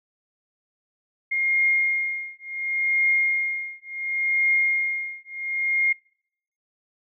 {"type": "tone with tremolo", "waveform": "sine", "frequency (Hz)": 2132, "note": "C7", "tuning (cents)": 32, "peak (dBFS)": -16, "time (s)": [1.31, 5.93], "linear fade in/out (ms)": 10, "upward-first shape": "triangle", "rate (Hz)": 0.7, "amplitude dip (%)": 100, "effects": ["noise-tail reverb RT60 0.7 s tail -26 dB re dry"]}